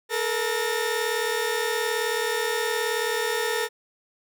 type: tone cluster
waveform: sawtooth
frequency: 434.9 / 473.8 / 1821 Hz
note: A4 / A#4 / A#6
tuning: -20 / +28 / -41 cents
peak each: -24 / -24 / -26 dBFS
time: 0.09-3.69 s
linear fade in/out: 50 ms
effects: none